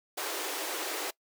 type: high-pass noise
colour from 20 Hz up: pink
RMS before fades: -35 dBFS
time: 0.17-1.11 s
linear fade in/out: 10 ms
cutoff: 300 Hz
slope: 96 dB/octave
effects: noise-tail reverb RT60 0.1 s tail -22 dB re dry